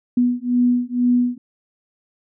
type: beating tone pair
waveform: sine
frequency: 244.3 / 246.4 Hz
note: B3 / B3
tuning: -19 / -4 cents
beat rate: 2.1 Hz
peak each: -18 dBFS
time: 0.17-1.38 s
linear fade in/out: 5 ms
effects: none